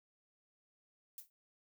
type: noise with exponential decay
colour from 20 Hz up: violet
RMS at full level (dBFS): -44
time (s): 1.18-1.3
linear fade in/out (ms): 1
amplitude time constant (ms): 26
effects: none